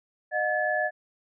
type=tone cluster; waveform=sine; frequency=614 / 722 / 1721 Hz; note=D#5 / F#5 / A6; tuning=-23 / -43 / -39 cents; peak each=-28 / -29 / -27 dBFS; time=0.31-0.91 s; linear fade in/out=50 ms; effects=none